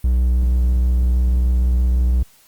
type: tone with vibrato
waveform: triangle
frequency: 61.74 Hz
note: B1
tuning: in tune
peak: -11 dBFS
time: 0.04-2.23 s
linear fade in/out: 5 ms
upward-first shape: triangle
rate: 6.3 Hz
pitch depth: 16 cents each way
effects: white hiss -52 dBFS RMS until 2.47 s + Opus 32 kbps